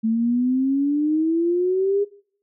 sine exponential sweep, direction up, 220 to 410 Hz, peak -17 dBFS, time 0.03-2.05 s, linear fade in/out 20 ms, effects noise-tail reverb RT60 0.6 s tail -22 dB re dry

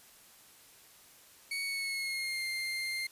30% pulse tone with pitch glide, 2230 to 2105 Hz, C#7 to C7, +10 to +10 cents, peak -31 dBFS, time 1.51-3.07 s, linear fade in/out 5 ms, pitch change -100 cents, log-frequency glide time 1.63-2.46 s, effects white hiss -58 dBFS RMS until 3.11 s + resampled to 32000 Hz

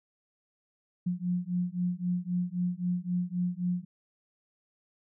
sine beating tone pair, 176.4 / 180.2 Hz, F3 / F#3, +18 / -45 cents, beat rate 3.8 Hz, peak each -31 dBFS, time 1.06-3.85 s, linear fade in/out 10 ms, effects none

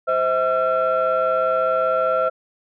sine tone cluster, 519 / 644 / 1358 Hz, C5 / E5 / F6, -14 / -41 / -49 cents, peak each -20 dBFS, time 0.07-2.3 s, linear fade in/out 20 ms, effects tanh soft clip ceiling -11 dBFS

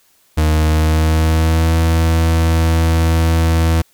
40% pulse tone with pitch glide, 77.78 to 81.79 Hz, D#2 to E2, 0 to -13 cents, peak -10 dBFS, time 0.37-3.82 s, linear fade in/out 10 ms, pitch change +87 cents, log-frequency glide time 0.66-1.8 s, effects white hiss -55 dBFS RMS until 3.93 s

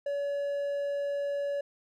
triangle tone, 568 Hz, C#5, 42 cents sharp, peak -27 dBFS, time 0.06-1.61 s, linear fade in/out 5 ms, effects none

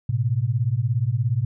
sine beating tone pair, 110 / 127 Hz, A2 / B2, 0 / +49 cents, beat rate 17 Hz, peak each -22 dBFS, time 0.09-1.45 s, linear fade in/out 5 ms, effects none

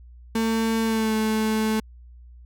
35% pulse tone with pitch glide, 224.9 to 218.1 Hz, A3 to A3, +38 to -15 cents, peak -19 dBFS, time 0.35-1.8 s, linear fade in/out 5 ms, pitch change -53 cents, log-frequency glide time 0.84-1.14 s, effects added 60 Hz sine -43 dBFS peak until 2.45 s

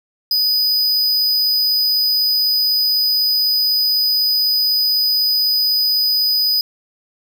square tone, 4978 Hz, D#8, in tune, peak -14 dBFS, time 0.31-6.61 s, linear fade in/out 2 ms, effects none

